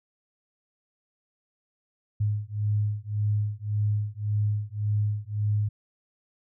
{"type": "beating tone pair", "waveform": "sine", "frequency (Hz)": [103.83, 105.63], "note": ["G#2", "G#2"], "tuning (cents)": [0, 30], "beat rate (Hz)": 1.8, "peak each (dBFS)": -27, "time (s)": [2.2, 5.69], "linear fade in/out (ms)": 10, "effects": []}